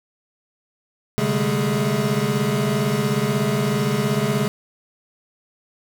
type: tone cluster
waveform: square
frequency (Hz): 130.4 / 146.4 / 199.9 / 216.9 / 417.2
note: C3 / D3 / G3 / A3 / G#4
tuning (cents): -5 / -5 / +34 / -25 / +8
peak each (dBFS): -26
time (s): 1.18-4.48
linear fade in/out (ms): 0
effects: none